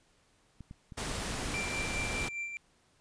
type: clicks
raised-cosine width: 5 ms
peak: -33 dBFS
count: 10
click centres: 0.607 / 0.711 / 0.922 / 1.114 / 1.505 / 1.559 / 1.592 / 1.964 / 1.996 / 2.042 s
type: noise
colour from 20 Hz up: pink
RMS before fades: -36 dBFS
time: 0.97-2.29 s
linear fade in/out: 10 ms
type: tone with tremolo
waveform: triangle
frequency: 2356 Hz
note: D7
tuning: 5 cents sharp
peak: -32 dBFS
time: 1.54-2.57 s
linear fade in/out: 0 ms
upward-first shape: sine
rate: 4.9 Hz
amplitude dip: 50%
effects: pink hiss -68 dBFS RMS until 3 s + resampled to 22050 Hz